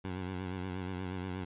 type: tone with vibrato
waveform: 15% pulse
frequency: 92.5 Hz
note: F#2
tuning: in tune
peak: -30 dBFS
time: 0.04-1.45 s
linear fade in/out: 10 ms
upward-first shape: sine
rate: 8.4 Hz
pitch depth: 59 cents each way
effects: resampled to 8000 Hz